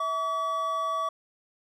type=tone pair together; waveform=triangle; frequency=650.8 / 1141 Hz; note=E5 / C#6; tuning=-22 / +50 cents; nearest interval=minor seventh; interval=972 cents; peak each=-32 / -25 dBFS; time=0-1.09 s; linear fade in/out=5 ms; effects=none